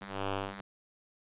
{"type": "ring-modulated tone", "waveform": "5% pulse", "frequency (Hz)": 98, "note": "G2", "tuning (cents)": 0, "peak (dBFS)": -20, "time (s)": [0.01, 0.61], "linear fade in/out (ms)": 5, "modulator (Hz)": 195, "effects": ["resampled to 8000 Hz"]}